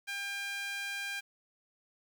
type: tone with high-pass filter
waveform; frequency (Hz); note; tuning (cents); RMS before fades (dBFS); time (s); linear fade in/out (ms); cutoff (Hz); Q
sawtooth; 800; G5; +35; -38; 0.07-1.21; 20; 1900; 2.8
effects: 10-bit